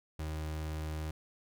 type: tone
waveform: 35% pulse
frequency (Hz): 77.78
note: D#2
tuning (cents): 0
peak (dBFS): -34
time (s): 0.19-1.11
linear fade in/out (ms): 5
effects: none